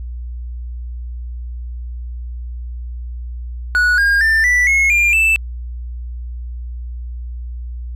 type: tone with pitch steps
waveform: triangle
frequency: 1467 / 1618.4 / 1785.3 / 1969.6 / 2173 / 2397 / 2644 Hz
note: F#6 / G#6 / A6 / B6 / C#7 / D7 / E7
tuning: -15 / -45 / +25 / -5 / -35 / +35 / +5 cents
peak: -9 dBFS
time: 3.75-5.36 s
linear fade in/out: 0 ms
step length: 230 ms
effects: added 60 Hz sine -24 dBFS peak until 7.95 s